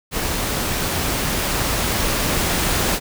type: noise with level ramp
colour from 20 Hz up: pink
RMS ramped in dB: -23 to -19 dBFS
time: 0.11-3 s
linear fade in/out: 50 ms
effects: none